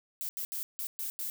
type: noise bursts at uneven times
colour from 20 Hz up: violet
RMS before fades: -36 dBFS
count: 6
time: 0.21-0.29 / 0.37-0.45 / 0.52-0.63 / 0.79-0.87 / 0.99-1.1 / 1.19-1.3 s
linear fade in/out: 0 ms
effects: none